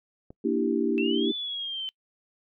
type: click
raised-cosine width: 2 ms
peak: -30 dBFS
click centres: 0.305 s
type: chord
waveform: sine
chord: E half-diminished seventh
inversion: second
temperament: equal with one note detuned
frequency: 233.1 / 292.5 / 329.6 / 392 Hz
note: Bb3 / D4 / E4 / G4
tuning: 0 / -7 / 0 / 0 cents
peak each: -28 dBFS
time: 0.44-1.32 s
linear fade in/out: 10 ms
type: exponential two-way sweep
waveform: sine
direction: up then down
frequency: 2637 to 3510 to 3063 Hz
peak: -30 dBFS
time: 0.98-1.89 s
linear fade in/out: 0 ms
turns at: 1.31 s
effects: noise-tail reverb RT60 0.1 s tail -25 dB re dry